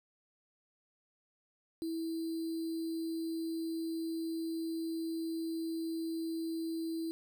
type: tone with sample-and-hold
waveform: sine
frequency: 326.9 Hz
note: E4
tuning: 14 cents flat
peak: -34 dBFS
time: 1.82-7.11 s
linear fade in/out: 0 ms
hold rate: 4410 Hz
effects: none